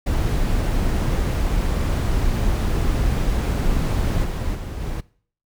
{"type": "noise with level steps", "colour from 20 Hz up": "brown", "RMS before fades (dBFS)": [-20, -24, -29, -26], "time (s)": [0.06, 5.01], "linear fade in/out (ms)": 10, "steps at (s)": [4.23, 4.54, 4.8], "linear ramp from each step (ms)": 20, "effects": ["noise-tail reverb RT60 0.5 s tail -21 dB re dry"]}